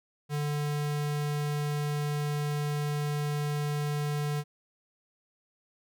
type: tone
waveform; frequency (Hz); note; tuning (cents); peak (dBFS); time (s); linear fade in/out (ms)
square; 147.3; D3; +6; -29; 0.29-4.44; 50
effects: none